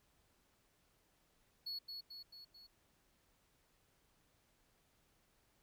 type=tone with echo; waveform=triangle; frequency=4377 Hz; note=C#8; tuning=23 cents flat; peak=-40 dBFS; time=1.66-1.79 s; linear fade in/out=10 ms; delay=220 ms; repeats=4; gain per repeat=-4 dB; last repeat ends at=2.67 s; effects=pink hiss -75 dBFS RMS until 5.62 s